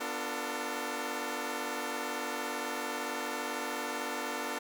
10% pulse chord, B half-diminished seventh, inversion none, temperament equal with one note detuned, 246.9 / 293.7 / 349.2 / 449.5 Hz, B3 / D4 / F4 / A4, 0 / 0 / 0 / +37 cents, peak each -32 / -31 / -34 / -30 dBFS, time 0-4.59 s, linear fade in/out 10 ms, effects none

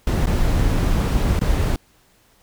brown noise with dropouts, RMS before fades -18 dBFS, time 0.07-1.76 s, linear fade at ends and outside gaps 2 ms, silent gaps 0.259-0.269 / 1.392-1.412 s, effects pink hiss -57 dBFS RMS until 2.42 s

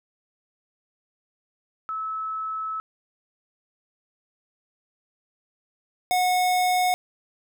sine / square tone pair in turn, 1300 / 729.6 Hz, E6 / F#5, -24 / -24 cents, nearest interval minor seventh, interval 1000 cents, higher first, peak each -27 / -20 dBFS, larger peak second, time 1.89-2.8 / 6.11-6.94 s, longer first, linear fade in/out 0 ms, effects none

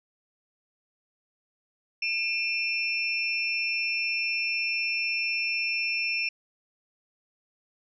sine tone cluster, 2414 / 2658 / 5400 Hz, D7 / E7 / E8, +47 / +14 / +41 cents, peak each -30 / -29 / -32 dBFS, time 2.02-6.29 s, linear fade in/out 5 ms, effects none

